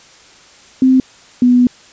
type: tone pair in turn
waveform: sine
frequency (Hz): 260 / 246.8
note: C4 / B3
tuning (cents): -11 / -1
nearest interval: minor second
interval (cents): 90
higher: first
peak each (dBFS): -6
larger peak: neither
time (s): 0.82-1 / 1.42-1.67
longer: second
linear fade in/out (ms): 2
effects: white hiss -43 dBFS RMS until 1.92 s + resampled to 16000 Hz